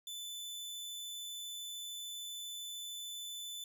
sawtooth tone, 3507 Hz, A7, 6 cents flat, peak -39 dBFS, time 0.07-3.64 s, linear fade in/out 2 ms, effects none

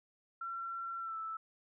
sine tone with pitch glide, 1358 to 1317.8 Hz, F6 to E6, -49 to -1 cents, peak -38 dBFS, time 0.41-1.37 s, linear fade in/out 5 ms, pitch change -52 cents, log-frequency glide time 1-1.17 s, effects none

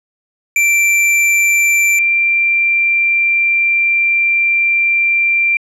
square / sine tone pair in turn, 2349 / 2364 Hz, D7 / D7, 0 / +11 cents, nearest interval unison, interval 11 cents, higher second, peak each -10 dBFS, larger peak neither, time 0.56-1.99 / 1.99-5.57 s, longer second, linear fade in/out 2 ms, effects low-pass 11000 Hz 12 dB/octave

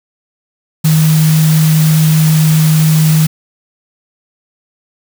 sine tone in noise, 156.5 Hz, D#3, 10 cents sharp, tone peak -6 dBFS, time 0.84-3.27 s, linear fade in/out 10 ms, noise white, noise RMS -20 dBFS, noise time 0.84-3.27 s, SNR +11 dB, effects none

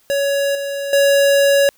square tone with level steps, 560 Hz, C#5, 18 cents sharp, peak -16 / -22 / -11 dBFS, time 0.1-1.69 s, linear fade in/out 0 ms, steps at 0.55 / 0.93 s, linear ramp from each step 2 ms, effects white hiss -56 dBFS RMS until 1.77 s

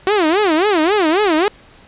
sawtooth tone with vibrato, 362.2 Hz, F#4, 37 cents flat, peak -8 dBFS, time 0.07-1.48 s, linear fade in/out 0 ms, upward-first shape sine, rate 3.7 Hz, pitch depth 290 cents each way, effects pink hiss -45 dBFS RMS until 1.87 s + resampled to 8000 Hz

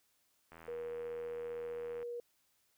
click train, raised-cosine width 0.5 ms, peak -38 dBFS, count 125, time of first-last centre 0.52-2.029 s, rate 82.2 Hz
sine tone, 477.9 Hz, A#4, 43 cents sharp, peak -39 dBFS, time 0.68-2.2 s, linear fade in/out 2 ms
effects white hiss -75 dBFS RMS until 2.77 s

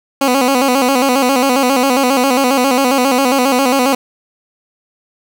15% pulse tone with vibrato, 261.6 Hz, C4, in tune, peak -4 dBFS, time 0.21-3.95 s, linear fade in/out 5 ms, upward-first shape square, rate 7.4 Hz, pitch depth 87 cents each way, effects none

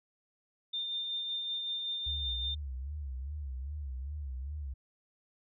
sine tone with tremolo, 3608 Hz, A7, 43 cents sharp, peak -32 dBFS, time 0.73-2.55 s, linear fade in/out 10 ms, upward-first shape sine, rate 5.3 Hz, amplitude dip 30%
sine tone with vibrato, 69.3 Hz, C#2, in tune, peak -36 dBFS, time 2.06-4.74 s, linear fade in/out 10 ms, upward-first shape sine, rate 2.5 Hz, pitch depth 150 cents each way
effects none

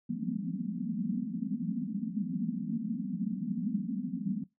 pink band-pass noise, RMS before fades -34 dBFS, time 0.09-4.44 s, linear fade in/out 5 ms, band 170 to 260 Hz, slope 96 dB/octave, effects noise-tail reverb RT60 0.2 s tail -20 dB re dry

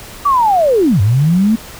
sine linear two-way sweep, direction down then up, 1174.7 to 93.1 to 229.8 Hz, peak -8 dBFS, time 0.25-1.56 s, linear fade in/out 10 ms, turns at 1.01 s, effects pink hiss -33 dBFS RMS until 1.79 s

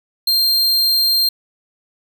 45% pulse tone, 4186 Hz, C8, in tune, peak -12 dBFS, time 0.27-1.29 s, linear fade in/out 5 ms, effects none

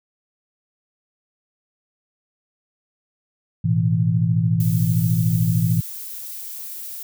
sine chord, A suspended second, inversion none, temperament equal, 110 / 123.47 / 164.81 Hz, A2 / B2 / E3, 0 / 0 / 0 cents, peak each -20 / -22 / -19 dBFS, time 3.64-5.81 s, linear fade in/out 10 ms
violet noise, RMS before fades -33 dBFS, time 4.6-7.03 s, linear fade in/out 2 ms
effects none

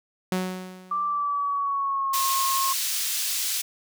sawtooth tone with exponential decay, 184.8 Hz, F#3, 2 cents flat, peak -18 dBFS, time 0.32-1.24 s, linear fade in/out 2 ms, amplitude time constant 200 ms
sine tone with pitch glide, 1174.7 to 1077.2 Hz, D6 to C#6, 0 to -50 cents, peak -23 dBFS, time 0.91-2.73 s, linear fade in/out 5 ms, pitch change -150 cents, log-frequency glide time 1.04-2.21 s
pink high-pass noise, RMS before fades -27 dBFS, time 2.13-3.62 s, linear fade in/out 10 ms, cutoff 3900 Hz, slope 12 dB/octave
effects none

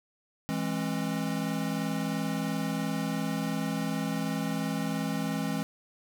square chord, E augmented, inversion none, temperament equal with one note detuned, 164.81 / 207.7 / 267.9 Hz, E3 / G#3 / B#3, 0 / 0 / +41 cents, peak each -34 dBFS, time 0.49-5.63 s, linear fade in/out 0 ms, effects none

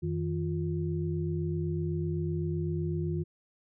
sine tone cluster, 91 / 158.9 / 351 Hz, F#2 / D#3 / F4, -28 / +37 / +9 cents, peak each -34 / -31 / -35 dBFS, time 0.02-3.24 s, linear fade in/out 20 ms, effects none

